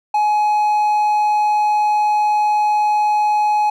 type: tone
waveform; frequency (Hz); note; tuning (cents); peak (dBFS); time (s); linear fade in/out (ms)
triangle; 842; G#5; +24; -11; 0.14-3.7; 5
effects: none